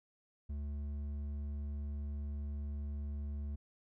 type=tone with hard clipping; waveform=sine; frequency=72.5 Hz; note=D2; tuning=22 cents flat; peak=-39 dBFS; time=0.49-3.56 s; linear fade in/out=10 ms; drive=6 dB; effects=none